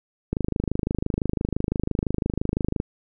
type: click train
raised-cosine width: 3 ms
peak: -10 dBFS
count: 65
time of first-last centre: 0.33-2.801 s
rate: 25.9 Hz
effects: none